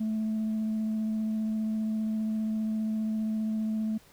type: tone with vibrato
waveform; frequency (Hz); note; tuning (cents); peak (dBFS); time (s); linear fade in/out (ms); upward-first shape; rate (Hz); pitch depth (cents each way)
sine; 218.1; A3; -15; -25; 0-3.98; 10; triangle; 15; 12
effects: tanh soft clip ceiling -25 dBFS + pink hiss -58 dBFS RMS until 4.12 s